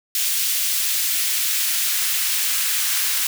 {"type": "noise with high-pass filter sweep", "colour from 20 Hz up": "white", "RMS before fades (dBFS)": -21, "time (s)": [0.15, 3.27], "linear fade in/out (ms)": 2, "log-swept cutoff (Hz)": [2700, 1600], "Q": 0.88, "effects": []}